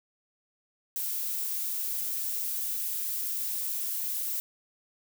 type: noise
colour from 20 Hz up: violet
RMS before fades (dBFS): -32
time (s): 0.96-4.4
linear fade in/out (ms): 0
effects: none

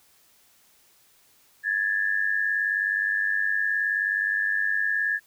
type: tone pair together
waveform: sine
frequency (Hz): 1668.8 / 1768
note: G#6 / A6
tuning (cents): +8 / +8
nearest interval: minor second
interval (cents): 100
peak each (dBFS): -25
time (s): 1.63-5.2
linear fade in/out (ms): 50
effects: white hiss -60 dBFS RMS until 5.26 s

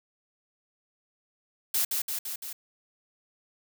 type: noise with echo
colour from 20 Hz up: blue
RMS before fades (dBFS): -26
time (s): 1.74-1.85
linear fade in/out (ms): 5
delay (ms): 170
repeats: 4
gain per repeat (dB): -3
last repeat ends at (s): 2.53
effects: none

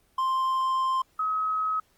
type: tone pair in turn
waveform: triangle / sine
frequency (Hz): 1048 / 1275.3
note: C6 / D#6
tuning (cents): +2 / +42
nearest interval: minor third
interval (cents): 340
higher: second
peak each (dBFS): -21 / -24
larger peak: first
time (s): 0.18-1.02 / 1.19-1.8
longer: first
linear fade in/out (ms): 5
effects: pink hiss -65 dBFS RMS until 1.97 s + Opus 24 kbps

